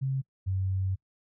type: tone pair in turn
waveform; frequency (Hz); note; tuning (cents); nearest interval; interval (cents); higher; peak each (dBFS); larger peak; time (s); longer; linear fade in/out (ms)
sine; 134 / 94.94; C3 / F#2; +42 / +45; tritone; 597; first; -26; neither; 0.01-0.22 / 0.46-0.96; second; 20
effects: noise-tail reverb RT60 0.1 s tail -24 dB re dry